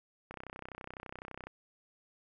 click train, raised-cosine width 0.5 ms, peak -28 dBFS, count 38, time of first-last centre 0.31-1.47 s, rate 31.9 Hz, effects none

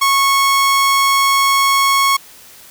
sawtooth tone, 1100 Hz, C#6, 14 cents flat, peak -7 dBFS, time 0.01-2.17 s, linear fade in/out 10 ms, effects white hiss -41 dBFS RMS until 2.7 s

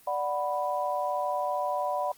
sine chord, B minor, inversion first, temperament equal, 587.3 / 740 / 987.8 Hz, D5 / F#5 / B5, 0 / 0 / 0 cents, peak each -31 dBFS, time 0.07-2.12 s, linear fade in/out 5 ms, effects white hiss -57 dBFS RMS until 2.17 s + Opus 32 kbps

